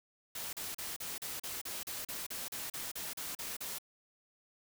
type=noise bursts; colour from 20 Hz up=white; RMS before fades=-41 dBFS; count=16; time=0.35-3.785 s; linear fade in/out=5 ms; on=180 ms; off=37 ms; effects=none